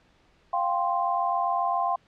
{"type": "chord", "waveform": "sine", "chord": "F suspended second", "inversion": "none", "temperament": "just", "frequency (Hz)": [698.5, 785.8, 1047.7], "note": ["F5", "G5", "C6"], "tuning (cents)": [0, 4, 2], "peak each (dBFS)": [-27, -28, -27], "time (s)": [0.53, 1.96], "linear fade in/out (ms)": 5, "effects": ["pink hiss -62 dBFS RMS until 2.07 s", "low-pass 4000 Hz 12 dB/octave"]}